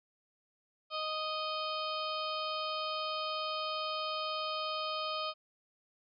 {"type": "harmonic tone", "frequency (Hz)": 622.3, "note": "D#5", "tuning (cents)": 0, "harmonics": [1, 2, 4, 5, 6, 7, 8], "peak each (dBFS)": [-40, -37, -45, -42, -48, -45, -46], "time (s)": [0.9, 5.34], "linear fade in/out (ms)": 50, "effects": []}